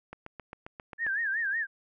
click train, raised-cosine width 0.5 ms, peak -26 dBFS, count 8, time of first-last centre 0.13-1.066 s, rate 7.48 Hz
sine tone with vibrato, 1705 Hz, G#6, 45 cents sharp, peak -27 dBFS, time 0.98-1.67 s, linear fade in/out 50 ms, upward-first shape sine, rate 5.4 Hz, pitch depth 160 cents each way
effects none

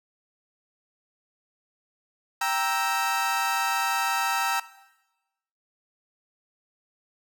30% pulse chord, E diminished, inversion first, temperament equal with one note detuned, 784 / 935.6 / 1318.5 Hz, G5 / Bb5 / E6, 0 / +6 / 0 cents, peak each -26 dBFS, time 2.41-4.6 s, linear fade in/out 5 ms, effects noise-tail reverb RT60 1.0 s tail -17 dB re dry

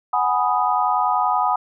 sine chord, G# minor seventh, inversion third, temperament equal, 740 / 830.6 / 987.8 / 1244.5 Hz, F#5 / G#5 / B5 / D#6, 0 / 0 / 0 / 0 cents, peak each -22 dBFS, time 0.13-1.56 s, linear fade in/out 5 ms, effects none

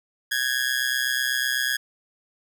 sawtooth tone with amplitude modulation, 1661.2 Hz, G#6, in tune, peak -15 dBFS, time 0.31-1.77 s, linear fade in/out 10 ms, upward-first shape sine, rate 128 Hz, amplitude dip 85%, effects none

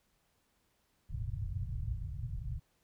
white low-pass noise, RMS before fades -38 dBFS, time 1.09-2.6 s, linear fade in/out 10 ms, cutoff 130 Hz, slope 48 dB/octave, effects pink hiss -75 dBFS RMS until 2.83 s

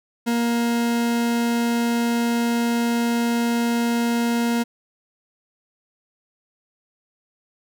40% pulse tone, 235 Hz, A#3, 14 cents sharp, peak -18 dBFS, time 0.26-4.64 s, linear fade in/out 20 ms, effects none

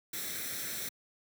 white noise with comb filter, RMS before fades -38 dBFS, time 0.13-0.89 s, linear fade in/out 5 ms, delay 0.52 ms, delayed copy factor +0.65, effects high-pass 100 Hz 12 dB/octave

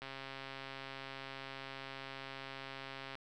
click train, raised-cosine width 0.3 ms, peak -29 dBFS, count 424, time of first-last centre 0.02-3.153 s, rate 135 Hz, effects none

